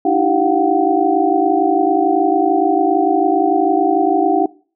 sine tone cluster, 299.9 / 326.7 / 383.9 / 708 / 759 Hz, D4 / E4 / G4 / F5 / F#5, +36 / -15 / -36 / +23 / +44 cents, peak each -18 dBFS, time 0.05-4.46 s, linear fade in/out 5 ms, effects noise-tail reverb RT60 0.4 s tail -22 dB re dry

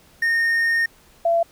triangle / sine tone pair in turn, 1839 / 675.5 Hz, A#6 / E5, -24 / +42 cents, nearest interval octave + perfect fourth, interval 1734 cents, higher first, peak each -15 / -15 dBFS, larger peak neither, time 0.22-0.86 / 1.25-1.43 s, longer first, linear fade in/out 5 ms, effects pink hiss -53 dBFS RMS until 1.51 s

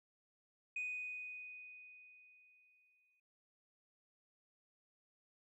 sine tone with exponential decay, 2489 Hz, D#7, in tune, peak -36 dBFS, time 0.76-3.2 s, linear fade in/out 5 ms, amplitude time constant 530 ms, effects noise-tail reverb RT60 1.0 s tail -22 dB re dry + tanh soft clip ceiling -35 dBFS

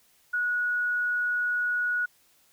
sine tone, 1460 Hz, F#6, 24 cents flat, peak -24 dBFS, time 0.33-2.06 s, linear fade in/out 10 ms, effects white hiss -63 dBFS RMS until 2.52 s

